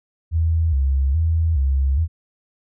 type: tone with vibrato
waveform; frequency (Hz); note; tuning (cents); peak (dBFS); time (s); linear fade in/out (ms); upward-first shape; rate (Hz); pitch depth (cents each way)
sine; 74.4; D2; +23; -15; 0.31-2.08; 50; square; 1.2; 160
effects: none